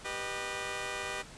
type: chord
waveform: 10% pulse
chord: G augmented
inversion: none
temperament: just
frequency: 392 / 490 / 612.5 Hz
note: G4 / B4 / D#5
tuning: 0 / -14 / -27 cents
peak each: -32 dBFS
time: 0.04-1.23 s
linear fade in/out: 20 ms
effects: pink hiss -50 dBFS RMS until 1.37 s + resampled to 22050 Hz